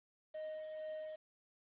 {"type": "tone with tremolo", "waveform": "triangle", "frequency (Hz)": 622.3, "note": "D#5", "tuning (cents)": 0, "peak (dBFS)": -39, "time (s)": [0.34, 1.16], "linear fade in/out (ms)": 10, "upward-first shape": "triangle", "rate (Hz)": 2.2, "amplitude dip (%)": 35, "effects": ["resampled to 8000 Hz", "11-bit"]}